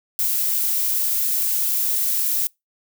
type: noise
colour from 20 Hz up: violet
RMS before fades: -21 dBFS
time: 0.19-2.47 s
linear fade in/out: 0 ms
effects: noise-tail reverb RT60 0.2 s tail -26 dB re dry